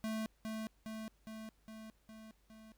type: tone with echo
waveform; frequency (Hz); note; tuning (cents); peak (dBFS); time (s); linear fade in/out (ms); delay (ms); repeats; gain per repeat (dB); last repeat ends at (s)
square; 219.6; A3; -3; -37; 0.04-0.26; 0; 410; 6; -3; 2.72
effects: added 50 Hz sine -70 dBFS peak until 2.77 s + pink hiss -75 dBFS RMS until 2.77 s